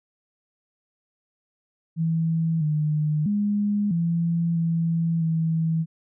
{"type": "tone with pitch steps", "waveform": "sine", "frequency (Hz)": [163.2, 151.9, 205.7, 168.3, 165.8, 162.1], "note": ["E3", "D#3", "G#3", "E3", "E3", "E3"], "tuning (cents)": [-17, -41, -16, 36, 10, -29], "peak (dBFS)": -20, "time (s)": [1.96, 5.86], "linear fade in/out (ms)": 50, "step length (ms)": 650, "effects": []}